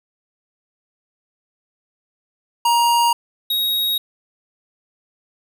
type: tone pair in turn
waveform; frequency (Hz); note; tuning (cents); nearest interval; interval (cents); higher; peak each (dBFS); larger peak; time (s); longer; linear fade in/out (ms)
square; 943 / 3782; A#5 / A#7; +20 / +24; 2 octaves; 2404; second; -14 / -18; first; 2.65-3.13 / 3.5-3.98; neither; 5
effects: none